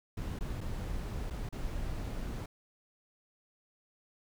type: noise with dropouts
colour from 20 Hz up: brown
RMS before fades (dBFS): -37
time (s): 0.17-2.46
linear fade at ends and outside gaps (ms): 5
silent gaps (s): 0.39-0.407 / 0.607-0.611 / 1.302-1.306 / 1.49-1.525
effects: none